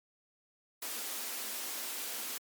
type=high-pass noise; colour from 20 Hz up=white; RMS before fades=-39 dBFS; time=0.82-2.38 s; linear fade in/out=5 ms; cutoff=210 Hz; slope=96 dB/octave; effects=MP3 96 kbps

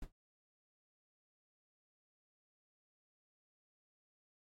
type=noise with exponential decay; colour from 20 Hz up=brown; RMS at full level=-37 dBFS; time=0.02-0.12 s; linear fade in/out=5 ms; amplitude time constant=21 ms; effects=MP3 64 kbps

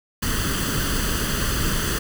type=noise with comb filter; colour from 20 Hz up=pink; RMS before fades=-23 dBFS; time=0.22-1.99 s; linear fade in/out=10 ms; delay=0.65 ms; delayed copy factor=+0.7; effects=none

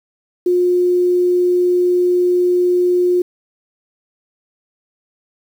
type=tone; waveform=sine; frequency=357.6 Hz; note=F4; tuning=41 cents sharp; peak=-11 dBFS; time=0.46-3.22 s; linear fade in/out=5 ms; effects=7-bit

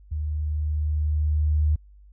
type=tone with level ramp; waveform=sine; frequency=75.9 Hz; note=D#2; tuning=42 cents flat; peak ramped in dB=-25 to -17 dBFS; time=0.11-1.76 s; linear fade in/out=10 ms; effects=added 50 Hz sine -47 dBFS peak until 2.12 s

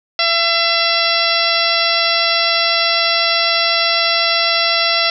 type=harmonic tone; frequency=674 Hz; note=E5; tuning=38 cents sharp; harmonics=1 / 2 / 3 / 4 / 5 / 6 / 7 / 8; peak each=-21 / -21 / -21 / -21 / -21 / -21 / -21 / -21 dBFS; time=0.19-5.1 s; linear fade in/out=2 ms; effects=none

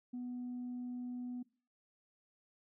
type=tone; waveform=sine; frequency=246.9 Hz; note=B3; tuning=in tune; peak=-38 dBFS; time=0.13-1.43 s; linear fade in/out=10 ms; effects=noise-tail reverb RT60 0.4 s tail -22 dB re dry + tanh soft clip ceiling -37 dBFS

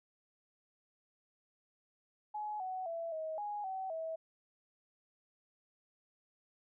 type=tone with pitch steps; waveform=sine; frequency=844 / 747 / 667 / 634 / 829 / 761 / 647 Hz; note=G#5 / F#5 / E5 / D#5 / G#5 / F#5 / E5; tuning=+28 / +16 / +20 / +32 / -3 / +48 / -32 cents; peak=-37 dBFS; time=2.34-4.16 s; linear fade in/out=10 ms; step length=260 ms; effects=none

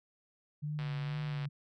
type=tone with vibrato; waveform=sine; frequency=146.83 Hz; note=D3; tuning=in tune; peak=-34 dBFS; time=0.62-1.49 s; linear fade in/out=20 ms; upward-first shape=sine; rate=2.1 Hz; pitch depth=48 cents each way
type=click train; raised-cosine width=0.3 ms; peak=-30 dBFS; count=84; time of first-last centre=0.79-1.454 s; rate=125 Hz
effects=none

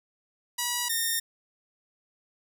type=tone pair in turn; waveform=5% pulse; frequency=969 / 1829.2 Hz; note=B5 / A#6; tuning=-33 / -33 cents; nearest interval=major seventh; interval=1100 cents; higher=second; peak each=-15 dBFS; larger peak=neither; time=0.58-0.89 / 0.89-1.2 s; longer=neither; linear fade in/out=10 ms; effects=none

